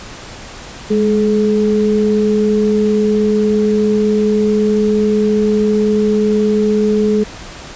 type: tone pair together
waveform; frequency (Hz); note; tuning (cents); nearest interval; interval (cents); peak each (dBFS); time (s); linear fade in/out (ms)
sine; 208.3 / 426.3; G#3 / G#4; +5 / +45; octave; 1240; -13; 0.9-7.24; 10
effects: pink hiss -32 dBFS RMS until 7.75 s + resampled to 16000 Hz